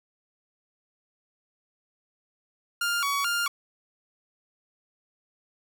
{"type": "tone with vibrato", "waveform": "sawtooth", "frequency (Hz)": 1257, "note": "D#6", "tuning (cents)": 17, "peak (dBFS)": -21, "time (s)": [2.81, 3.48], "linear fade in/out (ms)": 5, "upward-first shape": "square", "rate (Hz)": 2.3, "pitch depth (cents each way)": 190, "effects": []}